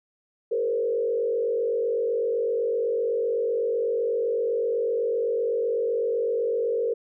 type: tone with frequency modulation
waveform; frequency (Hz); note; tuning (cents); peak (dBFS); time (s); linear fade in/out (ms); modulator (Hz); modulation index
sine; 466.2; A#4; 0; -22; 0.51-6.94; 10; 47.9; 1
effects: none